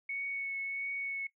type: tone with vibrato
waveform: sine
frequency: 2215 Hz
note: C#7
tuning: 2 cents flat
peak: -34 dBFS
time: 0.09-1.27 s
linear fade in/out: 5 ms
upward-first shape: triangle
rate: 1.5 Hz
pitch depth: 15 cents each way
effects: noise-tail reverb RT60 0.1 s tail -19 dB re dry